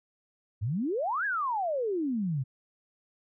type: exponential two-way sweep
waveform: sine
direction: up then down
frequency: 93.7 to 1715 to 124 Hz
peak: -27 dBFS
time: 0.61-2.44 s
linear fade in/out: 20 ms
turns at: 1.25 s
effects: none